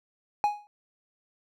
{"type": "tone with exponential decay", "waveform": "triangle", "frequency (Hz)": 830.6, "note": "G#5", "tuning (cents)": 0, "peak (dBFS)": -16, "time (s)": [0.44, 0.67], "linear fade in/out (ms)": 0, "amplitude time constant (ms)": 49, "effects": []}